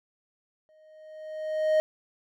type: tone with exponential growth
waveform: triangle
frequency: 622.3 Hz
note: D#5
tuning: in tune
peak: -16 dBFS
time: 0.69-1.8 s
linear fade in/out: 0 ms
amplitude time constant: 240 ms
effects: none

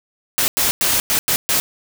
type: noise bursts at uneven times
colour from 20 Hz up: white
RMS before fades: -17 dBFS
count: 6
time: 0.38-0.48 / 0.57-0.71 / 0.81-1 / 1.1-1.19 / 1.28-1.36 / 1.49-1.6 s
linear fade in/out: 0 ms
effects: none

